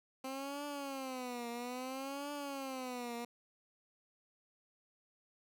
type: tone with vibrato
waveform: 15% pulse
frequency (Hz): 261.7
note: C4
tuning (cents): 0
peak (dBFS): -34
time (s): 0.24-3.25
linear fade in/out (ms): 5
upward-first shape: triangle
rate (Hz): 0.6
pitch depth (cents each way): 190
effects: none